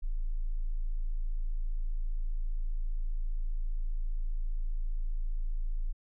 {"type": "tone", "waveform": "sine", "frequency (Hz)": 27.5, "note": "A0", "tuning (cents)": 0, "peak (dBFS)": -28, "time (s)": [0.02, 5.93], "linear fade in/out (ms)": 20, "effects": []}